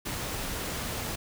pink noise, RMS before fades -34 dBFS, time 0.05-1.16 s, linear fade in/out 10 ms, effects none

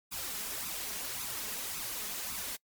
white noise with flanger, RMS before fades -38 dBFS, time 0.11-2.57 s, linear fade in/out 20 ms, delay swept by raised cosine 0.8 to 4.8 ms, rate 1.8 Hz, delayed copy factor +0.65, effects noise-tail reverb RT60 0.1 s tail -25 dB re dry + MP3 96 kbps

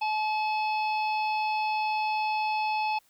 harmonic tone with a mistuned harmonic, 859 Hz, A5, 42 cents flat, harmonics 1 / 3 / 4 / 5 / 6, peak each -26 / -33 / -47 / -42 / -47 dBFS, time 0.01-2.99 s, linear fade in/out 10 ms, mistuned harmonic 5, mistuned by +28 cents, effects white hiss -65 dBFS RMS until 3.09 s

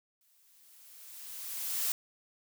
blue noise with exponential growth, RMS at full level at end -30 dBFS, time 0.21-1.92 s, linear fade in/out 1 ms, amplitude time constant 370 ms, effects none

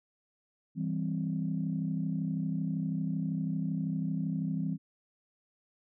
sine chord, C major, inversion first, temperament just, 163.52 / 196.22 / 261.6 Hz, E3 / G3 / C4, -14 / +2 / 0 cents, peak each -32 / -34 / -36 dBFS, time 0.75-4.78 s, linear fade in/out 50 ms, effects tanh soft clip ceiling -20 dBFS

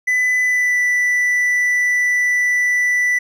triangle tone with pitch glide, 2000 to 1975.9 Hz, B6 to B6, +21 to 0 cents, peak -12 dBFS, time 0.07-3.19 s, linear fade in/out 10 ms, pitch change -21 cents, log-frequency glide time 0.43-0.79 s, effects none

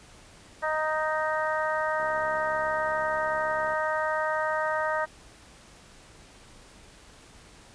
harmonic tone, 311.1 Hz, D#4, in tune, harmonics 2 / 3 / 4 / 5 / 6, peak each -29 / -31 / -32 / -33 / -34 dBFS, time 0.62-5.06 s, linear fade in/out 20 ms
click train, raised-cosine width 1 ms, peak -30 dBFS, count 118, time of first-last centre 2-3.736 s, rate 67.4 Hz
effects pink hiss -52 dBFS RMS until 7.74 s + resampled to 22050 Hz

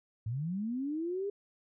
sine linear sweep, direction up, 103.6 to 411.5 Hz, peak -32 dBFS, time 0.26-1.3 s, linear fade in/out 5 ms, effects none

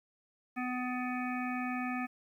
harmonic tone, 250.4 Hz, B3, 24 cents sharp, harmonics 1 / 3 / 5 / 7 / 9 / 10, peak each -35 / -40 / -42 / -43 / -45 / -45 dBFS, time 0.56-2.07 s, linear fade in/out 20 ms, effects 11-bit

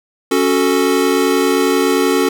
square chord, F# minor, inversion second, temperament equal, 277.2 / 370 / 440 Hz, C#4 / F#4 / A4, 0 / 0 / 0 cents, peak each -17 dBFS, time 0.31-2.29 s, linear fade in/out 5 ms, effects none

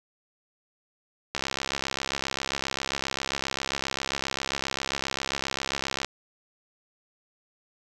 click train, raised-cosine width 0.2 ms, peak -10 dBFS, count 318, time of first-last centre 1.35-6.046 s, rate 67.5 Hz, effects none

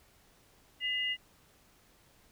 sine tone pair together, 2010 / 2843 Hz, B6 / F7, +30 / +30 cents, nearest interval tritone, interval 600 cents, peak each -34 / -32 dBFS, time 0.8-1.17 s, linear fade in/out 50 ms, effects pink hiss -64 dBFS RMS until 2.31 s

